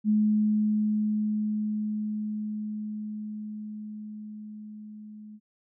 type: tone with level ramp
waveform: sine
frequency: 212.5 Hz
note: G#3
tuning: 40 cents sharp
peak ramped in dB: -19 to -42 dBFS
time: 0.04-5.4 s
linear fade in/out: 50 ms
effects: none